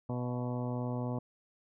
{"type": "harmonic tone with a mistuned harmonic", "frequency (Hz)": 123.47, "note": "B2", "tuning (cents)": 0, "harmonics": [1, 2, 3, 4, 5, 6, 7, 8, 9], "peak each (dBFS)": [-35, -37, -46, -43, -44, -49, -47, -50, -53], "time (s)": [0.09, 1.19], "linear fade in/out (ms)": 5, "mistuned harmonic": 6, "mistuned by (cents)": -46, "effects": []}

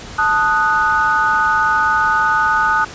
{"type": "chord", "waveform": "sine", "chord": "D# diminished", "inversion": "second", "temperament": "equal", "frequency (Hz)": [880, 1244.5, 1480], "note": ["A5", "D#6", "F#6"], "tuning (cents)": [0, 0, 0], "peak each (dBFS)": [-18, -16, -16], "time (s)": [0.18, 2.85], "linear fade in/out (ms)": 10, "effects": ["pink hiss -33 dBFS RMS until 2.94 s", "resampled to 16000 Hz"]}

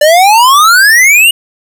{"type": "exponential sweep", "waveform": "square", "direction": "up", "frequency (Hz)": [581, 2912], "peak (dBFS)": -3, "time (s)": [0.01, 1.31], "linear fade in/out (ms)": 5, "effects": []}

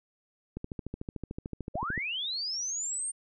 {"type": "click train", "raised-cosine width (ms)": 3, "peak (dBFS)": -23, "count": 20, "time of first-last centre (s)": [0.57, 1.977], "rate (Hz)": 13.5}
{"type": "linear sweep", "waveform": "sine", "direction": "up", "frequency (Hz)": [507, 8870], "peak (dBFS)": -31, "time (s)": [1.74, 3.12], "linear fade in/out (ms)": 20}
{"effects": []}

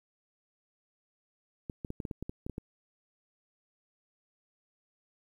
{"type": "clicks", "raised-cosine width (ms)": 3, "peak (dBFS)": -24, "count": 11, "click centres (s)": [1.698, 1.848, 1.904, 2.002, 2.052, 2.112, 2.226, 2.295, 2.465, 2.497, 2.581], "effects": ["10-bit"]}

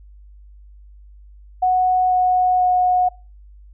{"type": "tone with pitch steps", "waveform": "sine", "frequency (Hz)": [737, 732.8, 728.5], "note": ["F#5", "F#5", "F#5"], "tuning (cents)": [-7, -17, -27], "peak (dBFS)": -13, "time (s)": [1.62, 3.09], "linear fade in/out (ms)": 10, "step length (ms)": 490, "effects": ["noise-tail reverb RT60 0.4 s tail -25 dB re dry", "added 50 Hz sine -41 dBFS peak until 3.73 s"]}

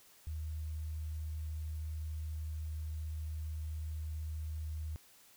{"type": "tone", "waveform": "sine", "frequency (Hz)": 77.78, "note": "D#2", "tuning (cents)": 0, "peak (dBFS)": -37, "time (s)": [0.27, 4.96], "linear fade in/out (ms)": 0, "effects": ["white hiss -62 dBFS RMS until 5.36 s"]}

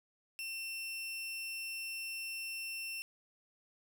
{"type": "tone", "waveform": "sawtooth", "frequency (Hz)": 2700, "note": "E7", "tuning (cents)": 41, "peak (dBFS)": -36, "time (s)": [0.39, 3.02], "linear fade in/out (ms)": 0, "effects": []}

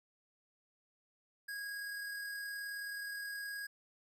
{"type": "tone with amplitude modulation", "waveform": "square", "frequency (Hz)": 1645, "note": "G#6", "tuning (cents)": -17, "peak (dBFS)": -40, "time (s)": [1.48, 3.67], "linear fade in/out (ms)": 10, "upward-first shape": "sine", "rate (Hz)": 39, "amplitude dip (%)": 25, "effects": []}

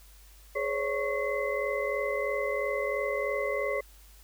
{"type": "tone cluster", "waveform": "sine", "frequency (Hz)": [419.2, 520, 563, 1105, 2047], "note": ["G#4", "C5", "C#5", "C#6", "C7"], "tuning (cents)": [16, -11, 27, -6, -38], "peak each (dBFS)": [-34, -36, -31, -37, -34], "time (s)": [0.55, 3.81], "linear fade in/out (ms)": 10, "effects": ["added 50 Hz sine -52 dBFS peak until 4.23 s", "white hiss -58 dBFS RMS until 4.23 s"]}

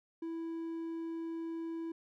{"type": "tone", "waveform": "triangle", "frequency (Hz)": 329.6, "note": "E4", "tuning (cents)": 0, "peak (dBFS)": -35, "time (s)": [0.22, 1.92], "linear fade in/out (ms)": 5, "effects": []}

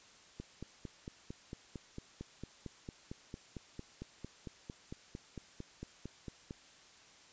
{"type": "click train", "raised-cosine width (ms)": 3, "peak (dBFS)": -30, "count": 28, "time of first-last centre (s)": [0.4, 6.509], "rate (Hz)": 4.42, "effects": ["white hiss -60 dBFS RMS until 7.32 s", "resampled to 16000 Hz"]}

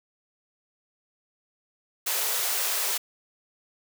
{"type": "high-pass noise", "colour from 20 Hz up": "white", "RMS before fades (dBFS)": -27, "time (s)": [2.06, 2.98], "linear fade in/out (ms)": 10, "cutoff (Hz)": 390, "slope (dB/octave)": 96, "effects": []}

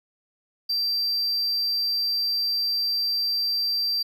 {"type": "tone", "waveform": "triangle", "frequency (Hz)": 4700, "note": "D8", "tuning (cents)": 1, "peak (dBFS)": -21, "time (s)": [0.69, 4.03], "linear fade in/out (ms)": 10, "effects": []}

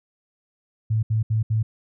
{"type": "tone bursts", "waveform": "sine", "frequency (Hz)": 110, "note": "A2", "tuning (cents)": 0, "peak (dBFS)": -18, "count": 4, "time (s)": [0.9, 1.63], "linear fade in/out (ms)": 10, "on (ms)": 130, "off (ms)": 70, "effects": []}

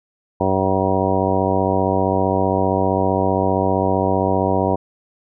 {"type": "harmonic tone", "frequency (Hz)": 95.3, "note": "G2", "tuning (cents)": -48, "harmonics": [1, 2, 3, 4, 5, 6, 7, 8, 10], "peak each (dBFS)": [-24, -24, -24, -24, -24, -24, -24, -24, -24], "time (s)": [0.4, 4.76], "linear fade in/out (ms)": 10, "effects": []}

